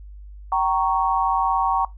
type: chord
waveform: sine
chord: G diminished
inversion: none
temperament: equal with one note detuned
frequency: 770.1 / 932.3 / 1108.7 Hz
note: G5 / Bb5 / Db6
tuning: -31 / 0 / 0 cents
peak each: -22 dBFS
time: 0.52-1.85 s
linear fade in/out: 2 ms
effects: noise-tail reverb RT60 0.2 s tail -21 dB re dry + added 50 Hz sine -37 dBFS peak until 1.97 s